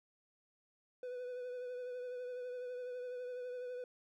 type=tone with vibrato; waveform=triangle; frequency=497.1 Hz; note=B4; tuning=11 cents sharp; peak=-39 dBFS; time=1.03-3.84 s; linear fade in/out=2 ms; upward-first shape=triangle; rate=12 Hz; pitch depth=32 cents each way; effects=none